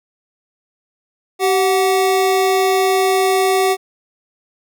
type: tone pair together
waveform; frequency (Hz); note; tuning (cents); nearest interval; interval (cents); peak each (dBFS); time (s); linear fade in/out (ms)
square; 384.3 / 739; G4 / F#5; -34 / -2; major seventh; 1132; -15 / -18; 1.39-3.77; 50
effects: none